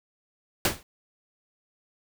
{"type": "noise with exponential decay", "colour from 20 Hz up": "pink", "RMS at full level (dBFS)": -19, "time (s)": [0.65, 0.83], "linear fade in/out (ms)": 2, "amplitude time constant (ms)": 39, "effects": []}